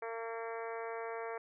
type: harmonic tone with a mistuned harmonic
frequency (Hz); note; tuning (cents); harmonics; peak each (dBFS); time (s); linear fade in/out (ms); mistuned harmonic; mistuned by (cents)
228; A#3; -38; 2 / 3 / 4 / 5 / 6 / 7 / 8 / 9 / 10; -41 / -45 / -47 / -49 / -51 / -52 / -53 / -54 / -55; 0.02-1.38; 5; 7; +16
effects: none